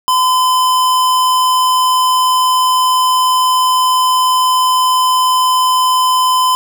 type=tone; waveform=square; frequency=1019 Hz; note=C6; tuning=46 cents flat; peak=-10 dBFS; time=0.08-6.55 s; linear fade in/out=0 ms; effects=none